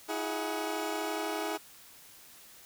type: tone cluster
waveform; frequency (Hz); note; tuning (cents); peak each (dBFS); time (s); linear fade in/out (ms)
20% pulse; 321.4 / 353.4 / 416 / 742; E4 / F4 / G#4 / F#5; -44 / +21 / +3 / +5; -31 / -39 / -31 / -36; 0.08-1.58; 20
effects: white hiss -54 dBFS RMS until 2.65 s